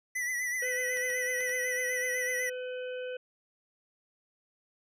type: tone with vibrato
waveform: square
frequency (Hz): 1975.5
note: B6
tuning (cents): 0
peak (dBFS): -31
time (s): 0.15-2.5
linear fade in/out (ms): 10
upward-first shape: triangle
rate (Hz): 8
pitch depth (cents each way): 62
type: harmonic tone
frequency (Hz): 504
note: B4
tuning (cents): +35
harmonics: 1 / 3 / 5 / 6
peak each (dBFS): -35 / -45 / -49 / -51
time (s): 0.62-3.17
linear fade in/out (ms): 5
type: clicks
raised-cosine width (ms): 0.2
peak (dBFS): -30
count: 4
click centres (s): 0.971 / 1.102 / 1.407 / 1.494
effects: resampled to 32000 Hz